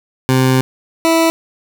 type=tone pair in turn; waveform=20% pulse; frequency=130.2 / 328.1 Hz; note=C3 / E4; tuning=-8 / -8 cents; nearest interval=octave + major third; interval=1600 cents; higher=second; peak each=-5 dBFS; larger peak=neither; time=0.29-0.61 / 1.05-1.3 s; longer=first; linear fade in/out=0 ms; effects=none